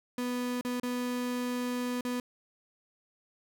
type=tone with dropouts; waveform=35% pulse; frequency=246.9 Hz; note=B3; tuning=in tune; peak=-29 dBFS; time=0.18-2.2 s; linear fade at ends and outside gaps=2 ms; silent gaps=0.611-0.649 / 0.799-0.832 / 2.009-2.05 s; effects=none